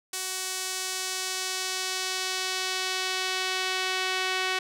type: tone with band-pass filter sweep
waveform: sawtooth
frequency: 373.8 Hz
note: F#4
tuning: 18 cents sharp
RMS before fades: -30 dBFS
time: 0.13-4.59 s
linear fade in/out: 5 ms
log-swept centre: 8100 to 2800 Hz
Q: 0.95
effects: none